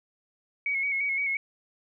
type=tone with vibrato; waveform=sine; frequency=2217 Hz; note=C#7; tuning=in tune; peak=-25 dBFS; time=0.66-1.37 s; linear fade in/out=2 ms; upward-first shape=square; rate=5.8 Hz; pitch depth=34 cents each way; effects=none